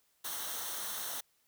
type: noise with comb filter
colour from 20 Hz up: white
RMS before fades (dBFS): -39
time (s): 0.24-1.21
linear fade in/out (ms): 10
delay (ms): 0.41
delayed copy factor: -0.65
effects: white hiss -73 dBFS RMS until 1.47 s